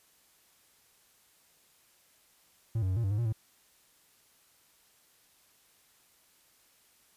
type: tone with pitch steps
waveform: triangle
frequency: 113 / 93.9 / 93.2 / 116.7 / 97.1 / 104.1 / 118.2 / 110.1 Hz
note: A2 / F#2 / F#2 / A#2 / G2 / G#2 / A#2 / A2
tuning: +47 / +26 / +13 / +2 / -16 / +5 / +24 / +2 cents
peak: -25 dBFS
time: 2.75-3.326 s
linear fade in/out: 5 ms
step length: 72 ms
effects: white hiss -65 dBFS RMS until 7.16 s + resampled to 32000 Hz